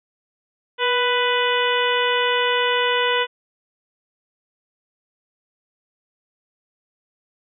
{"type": "harmonic tone with a mistuned harmonic", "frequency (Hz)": 495.8, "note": "B4", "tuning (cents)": 7, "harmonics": [1, 2, 3, 4, 5, 6, 7], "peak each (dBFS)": [-22, -23, -25, -26, -29, -25, -29], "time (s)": [0.78, 3.27], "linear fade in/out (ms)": 50, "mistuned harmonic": 1, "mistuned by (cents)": -35, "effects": []}